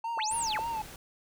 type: tone with vibrato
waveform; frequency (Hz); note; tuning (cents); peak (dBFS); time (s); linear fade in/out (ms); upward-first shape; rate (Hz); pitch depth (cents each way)
triangle; 893; A5; +25; -29; 0.04-0.82; 5; sine; 3.5; 76
type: linear two-way sweep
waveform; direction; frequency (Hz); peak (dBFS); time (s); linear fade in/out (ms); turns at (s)
sine; up then down; 205 to 10420 to 205; -31; 0.17-0.6; 10; 0.35
type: noise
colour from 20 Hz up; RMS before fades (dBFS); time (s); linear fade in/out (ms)
pink; -46; 0.31-0.96; 2
effects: none